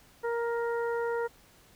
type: harmonic tone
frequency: 468.1 Hz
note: A#4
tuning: 7 cents sharp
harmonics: 1 / 2 / 3 / 4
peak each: -29 / -36 / -39 / -44 dBFS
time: 0.23-1.28 s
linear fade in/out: 20 ms
effects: pink hiss -59 dBFS RMS until 1.75 s